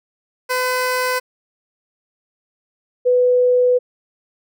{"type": "tone pair in turn", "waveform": ["15% pulse", "sine"], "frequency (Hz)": [506, 496.7], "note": ["B4", "B4"], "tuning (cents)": [42, 10], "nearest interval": "unison", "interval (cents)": 32, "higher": "first", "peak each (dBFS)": -11, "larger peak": "neither", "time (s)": [[0.49, 1.2], [3.05, 3.79]], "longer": "second", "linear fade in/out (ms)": 20, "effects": []}